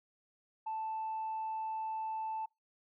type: tone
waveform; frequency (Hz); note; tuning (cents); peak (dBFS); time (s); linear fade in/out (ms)
sine; 880; A5; 0; -34; 0.66-2.46; 10
effects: noise-tail reverb RT60 0.2 s tail -26 dB re dry + tanh soft clip ceiling -32 dBFS